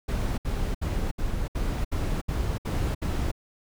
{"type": "noise bursts", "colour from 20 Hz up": "brown", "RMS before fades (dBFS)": -27, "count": 9, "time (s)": [0.08, 3.316], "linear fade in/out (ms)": 10, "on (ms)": 300, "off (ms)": 67, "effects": []}